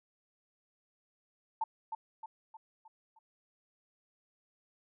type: tone with echo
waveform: sine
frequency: 889 Hz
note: A5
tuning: 18 cents sharp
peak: -29 dBFS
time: 1.61-1.64 s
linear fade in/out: 5 ms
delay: 310 ms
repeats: 5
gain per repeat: -6 dB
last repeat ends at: 3.19 s
effects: none